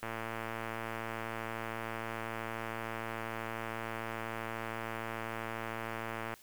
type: click train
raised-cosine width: 0.5 ms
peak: -23 dBFS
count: 714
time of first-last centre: 0.03-6.34 s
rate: 113 Hz
effects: white hiss -59 dBFS RMS until 6.42 s